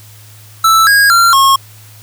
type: tone with pitch steps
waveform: square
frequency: 1320 / 1638 / 1374 / 1086 Hz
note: E6 / G#6 / F6 / C#6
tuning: +2 / -24 / -29 / -36 cents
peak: -6 dBFS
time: 0.64-1.56 s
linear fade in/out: 5 ms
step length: 230 ms
effects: added 106 Hz sine -37 dBFS peak until 2.02 s + white hiss -41 dBFS RMS until 2.02 s